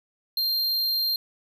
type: tone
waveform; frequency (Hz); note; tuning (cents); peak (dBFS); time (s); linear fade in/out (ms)
square; 4186; C8; 0; -23; 0.37-1.16; 2
effects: none